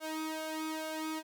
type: tone with flanger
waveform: sawtooth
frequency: 314.8 Hz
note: D#4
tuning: 20 cents sharp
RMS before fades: -38 dBFS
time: 0-1.23 s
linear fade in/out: 50 ms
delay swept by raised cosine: 1.8 to 2.35 ms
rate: 2.3 Hz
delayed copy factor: +0.8
effects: none